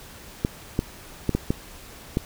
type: clicks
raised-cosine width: 3 ms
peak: -8 dBFS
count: 6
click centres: 0.449 / 0.791 / 1.293 / 1.35 / 1.505 / 2.171 s
effects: pink hiss -44 dBFS RMS until 2.25 s